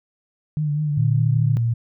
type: tone with vibrato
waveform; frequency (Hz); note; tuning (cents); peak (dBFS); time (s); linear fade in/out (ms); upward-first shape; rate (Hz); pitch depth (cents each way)
sine; 149.6; D3; +32; -19; 0.57-1.57; 0; triangle; 5; 53
type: tone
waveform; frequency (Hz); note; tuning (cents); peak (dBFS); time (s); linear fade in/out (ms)
sine; 116.3; A#2; -4; -17; 0.97-1.74; 10
effects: none